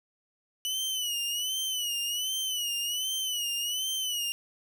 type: tone with vibrato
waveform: sawtooth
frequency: 2960 Hz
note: F#7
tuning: in tune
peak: -26 dBFS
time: 0.65-4.32 s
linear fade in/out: 0 ms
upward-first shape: sine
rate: 1.3 Hz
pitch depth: 94 cents each way
effects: none